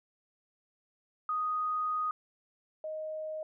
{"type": "tone pair in turn", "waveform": "sine", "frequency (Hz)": [1244.5, 623.8], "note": ["D#6", "D#5"], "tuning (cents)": [0, 4], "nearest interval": "octave", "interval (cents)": 1196, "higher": "first", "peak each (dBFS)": [-29, -35], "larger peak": "first", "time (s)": [[1.29, 2.11], [2.84, 3.43]], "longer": "first", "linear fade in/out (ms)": 2, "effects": []}